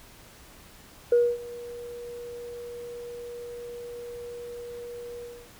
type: tone with ADSR envelope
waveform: sine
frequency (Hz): 479.1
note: A#4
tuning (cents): +47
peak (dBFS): -14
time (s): 1.12-5.51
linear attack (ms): 4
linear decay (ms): 250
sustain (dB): -22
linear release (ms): 300
effects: tanh soft clip ceiling -13 dBFS + pink hiss -51 dBFS RMS until 5.59 s